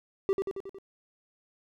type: tone with echo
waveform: triangle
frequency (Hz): 390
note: G4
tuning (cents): -9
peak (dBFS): -20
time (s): 0.29-0.33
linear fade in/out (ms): 0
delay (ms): 91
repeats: 5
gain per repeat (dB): -4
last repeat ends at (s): 0.785
effects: none